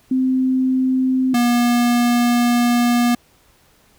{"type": "tone pair in turn", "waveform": ["sine", "square"], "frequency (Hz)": [259.4, 240.4], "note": ["C4", "B3"], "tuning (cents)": [-15, -46], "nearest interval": "minor second", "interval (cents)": 131, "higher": "first", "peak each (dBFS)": -14, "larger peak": "neither", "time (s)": [[0.11, 1.34], [1.34, 3.15]], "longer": "second", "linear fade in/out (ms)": 5, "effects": ["pink hiss -55 dBFS RMS until 3.98 s"]}